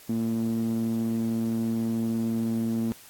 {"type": "tone with band-pass filter", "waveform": "sawtooth", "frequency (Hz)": 113.7, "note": "A#2", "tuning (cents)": -43, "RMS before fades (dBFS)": -27, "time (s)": [0.09, 2.92], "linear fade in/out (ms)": 0, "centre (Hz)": 250, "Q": 5.3, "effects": ["white hiss -50 dBFS RMS until 3.09 s", "AAC 64 kbps"]}